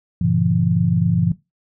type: chord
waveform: sine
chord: G diminished seventh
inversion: none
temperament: just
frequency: 98 / 117.6 / 141.12 / 169.34 Hz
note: G2 / Bb2 / Db3 / Fb3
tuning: 0 / +16 / +31 / +47 cents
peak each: -22 / -22 / -22 / -17 dBFS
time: 0.21-1.32 s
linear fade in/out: 5 ms
effects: noise-tail reverb RT60 0.2 s tail -17 dB re dry